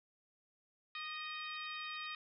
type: harmonic tone with a mistuned harmonic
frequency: 622.3 Hz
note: D#5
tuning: in tune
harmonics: 2 / 3 / 4 / 5 / 6 / 7 / 8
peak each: -47 / -49 / -46 / -53 / -49 / -57 / -60 dBFS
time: 0.95-2.15 s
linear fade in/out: 2 ms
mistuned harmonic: 2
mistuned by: -17 cents
effects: none